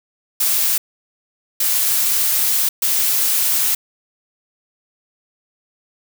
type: noise bursts at uneven times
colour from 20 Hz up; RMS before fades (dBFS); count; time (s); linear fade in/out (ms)
blue; -17; 3; 0.4-0.78 / 1.6-2.69 / 2.82-3.75; 5
effects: none